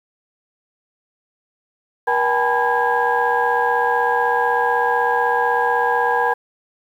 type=tone cluster; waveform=sine; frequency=479.2 / 783 / 859 / 989 / 1636 Hz; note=A#4 / G5 / A5 / B5 / G#6; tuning=+48 / -2 / -42 / +2 / -26 cents; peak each=-21 dBFS; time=2.07-6.34 s; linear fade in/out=10 ms; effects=tanh soft clip ceiling -6 dBFS + 8-bit